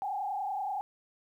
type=tone with frequency modulation; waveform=sine; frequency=796 Hz; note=G5; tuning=26 cents sharp; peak=-31 dBFS; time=0.02-0.81 s; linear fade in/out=0 ms; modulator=30.5 Hz; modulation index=1.6; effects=11-bit